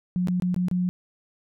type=tone with dropouts; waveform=sine; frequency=180 Hz; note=F#3; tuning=47 cents flat; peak=-21 dBFS; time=0.16-0.89 s; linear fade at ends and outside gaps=0 ms; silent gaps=0.273-0.284 / 0.399-0.422 / 0.544-0.563 / 0.684-0.713 s; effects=none